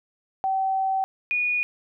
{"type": "tone pair in turn", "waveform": "sine", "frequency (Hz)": [768, 2456], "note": ["G5", "D#7"], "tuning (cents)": [-36, -23], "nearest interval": "octave + minor sixth", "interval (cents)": 2013, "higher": "second", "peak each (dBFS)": -21, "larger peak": "neither", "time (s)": [[0.44, 1.04], [1.31, 1.63]], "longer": "first", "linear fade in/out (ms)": 0, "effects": []}